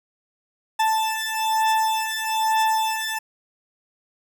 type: beating tone pair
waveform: 40% pulse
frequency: 880 / 881.1 Hz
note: A5 / A5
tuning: 0 / +2 cents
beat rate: 1.1 Hz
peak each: -22 dBFS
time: 0.79-3.19 s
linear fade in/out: 10 ms
effects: none